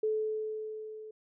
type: tone with level ramp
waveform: sine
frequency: 433.2 Hz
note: A4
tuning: 27 cents flat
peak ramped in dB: -26 to -43 dBFS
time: 0.03-1.11 s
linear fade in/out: 5 ms
effects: none